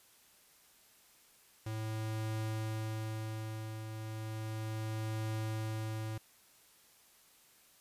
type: tone with tremolo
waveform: square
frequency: 109.7 Hz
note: A2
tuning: 5 cents flat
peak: -35 dBFS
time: 1.66-6.18 s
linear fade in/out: 5 ms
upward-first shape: triangle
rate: 0.34 Hz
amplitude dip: 55%
effects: white hiss -64 dBFS RMS until 7.8 s + resampled to 32000 Hz